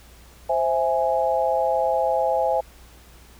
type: chord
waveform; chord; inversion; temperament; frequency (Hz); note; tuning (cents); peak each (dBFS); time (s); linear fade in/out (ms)
sine; C augmented; none; equal; 523.3 / 659.3 / 830.6; C5 / E5 / G#5; 0 / 0 / 0; -23; 0.49-2.61; 10
effects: added 60 Hz sine -48 dBFS peak until 3.39 s + pink hiss -51 dBFS RMS until 3.39 s